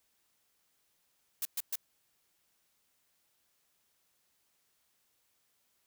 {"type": "noise bursts", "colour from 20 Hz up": "blue", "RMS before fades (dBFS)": -34, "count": 3, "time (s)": [1.42, 1.756], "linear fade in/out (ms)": 2, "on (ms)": 32, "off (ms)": 120, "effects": ["white hiss -75 dBFS RMS until 5.86 s"]}